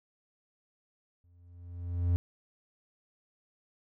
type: tone with exponential growth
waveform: triangle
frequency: 87.31 Hz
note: F2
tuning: in tune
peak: -20 dBFS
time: 1.24-2.16 s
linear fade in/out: 0 ms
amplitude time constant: 200 ms
effects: none